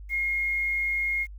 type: tone with quantisation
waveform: sine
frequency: 2145 Hz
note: C7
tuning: 42 cents sharp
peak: -24 dBFS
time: 0.09-1.27 s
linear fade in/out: 50 ms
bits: 9
effects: added 50 Hz sine -39 dBFS peak until 1.38 s